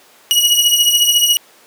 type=beating tone pair; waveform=sawtooth; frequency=2898 / 2912 Hz; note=F#7 / F#7; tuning=-37 / -28 cents; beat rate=14 Hz; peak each=-10 dBFS; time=0.31-1.37 s; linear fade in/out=0 ms; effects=pink hiss -46 dBFS RMS until 1.66 s + high-pass 400 Hz 12 dB/octave